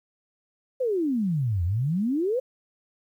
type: exponential two-way sweep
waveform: sine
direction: down then up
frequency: 536 to 82.41 to 536 Hz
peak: -22 dBFS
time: 0.8-2.4 s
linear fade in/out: 10 ms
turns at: 1.64 s
effects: 10-bit